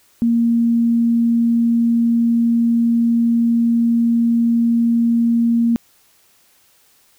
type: tone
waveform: sine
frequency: 233.1 Hz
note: A#3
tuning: in tune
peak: -12 dBFS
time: 0.22-5.76 s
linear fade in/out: 0 ms
effects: white hiss -55 dBFS RMS until 7.18 s